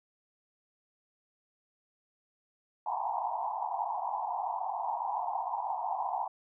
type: band-pass noise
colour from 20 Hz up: pink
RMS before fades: -34 dBFS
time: 2.86-6.28 s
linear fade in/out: 5 ms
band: 710 to 1000 Hz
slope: 96 dB/octave
effects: none